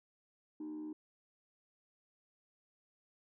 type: tone with frequency modulation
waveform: sine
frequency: 306.6 Hz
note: D#4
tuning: 25 cents flat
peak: -39 dBFS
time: 0.6-0.93 s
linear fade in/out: 5 ms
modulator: 76.9 Hz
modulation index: 0.39
effects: tanh soft clip ceiling -39 dBFS